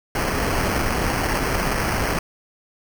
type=noise with sample-and-hold; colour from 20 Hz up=pink; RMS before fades=-22 dBFS; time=0.15-2.19 s; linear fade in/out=2 ms; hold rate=3675 Hz; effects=none